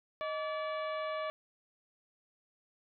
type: harmonic tone with a mistuned harmonic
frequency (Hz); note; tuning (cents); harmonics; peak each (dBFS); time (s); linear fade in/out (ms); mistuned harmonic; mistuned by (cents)
576; D5; -34; 1 / 2 / 3 / 4 / 5 / 6 / 7; -36 / -39 / -47 / -47 / -53 / -53 / -58; 0.21-1.3; 0; 1; +140
effects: none